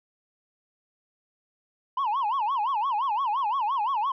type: tone with vibrato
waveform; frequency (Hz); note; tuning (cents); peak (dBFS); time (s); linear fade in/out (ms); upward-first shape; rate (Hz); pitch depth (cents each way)
sine; 960; B5; -49; -21; 1.97-4.12; 5; sine; 5.8; 270
effects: tanh soft clip ceiling -22 dBFS